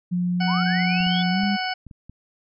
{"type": "tone with pitch glide", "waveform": "sine", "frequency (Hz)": [177.9, 200.8], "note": ["F3", "G3"], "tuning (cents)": [32, 42], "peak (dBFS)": -20, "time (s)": [0.11, 1.57], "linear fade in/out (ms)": 20, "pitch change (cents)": 210, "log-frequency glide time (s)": [1.3, 1.43]}
{"type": "harmonic tone", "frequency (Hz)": 743, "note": "F#5", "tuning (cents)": 7, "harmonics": [1, 2, 3, 4, 6, 7], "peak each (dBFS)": [-27, -30, -32, -33, -35, -35], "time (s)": [0.4, 1.74], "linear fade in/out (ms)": 10}
{"type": "linear sweep", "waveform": "sine", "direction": "up", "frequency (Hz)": [880, 3486], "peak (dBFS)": -26, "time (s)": [0.47, 1.23], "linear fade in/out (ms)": 20}
{"type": "clicks", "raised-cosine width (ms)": 5, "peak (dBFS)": -29, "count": 6, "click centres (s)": [1.005, 1.069, 1.435, 1.867, 1.912, 2.096]}
{"effects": []}